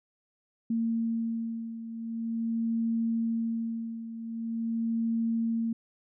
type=beating tone pair; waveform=sine; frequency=228.2 / 228.64 Hz; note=A#3 / A#3; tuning=-37 / -33 cents; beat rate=0.44 Hz; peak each=-29 / -34 dBFS; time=0.7-5.73 s; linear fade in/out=5 ms; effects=none